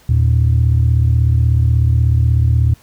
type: tone pair together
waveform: sine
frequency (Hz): 80.14 / 116.54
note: E2 / A#2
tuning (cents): -48 / 0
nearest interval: tritone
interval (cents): 648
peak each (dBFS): -11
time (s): 0.09-2.74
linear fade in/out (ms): 5
effects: tanh soft clip ceiling -5 dBFS + pink hiss -49 dBFS RMS until 2.82 s